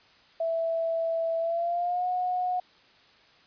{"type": "tone with pitch glide", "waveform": "sine", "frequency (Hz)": [659.3, 727.3], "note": ["E5", "F#5"], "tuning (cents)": [0, -30], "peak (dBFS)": -25, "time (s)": [0.4, 2.6], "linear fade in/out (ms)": 5, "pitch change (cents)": 170, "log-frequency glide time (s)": [1.39, 2.07], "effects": ["white hiss -58 dBFS RMS until 3.46 s", "resampled to 11025 Hz"]}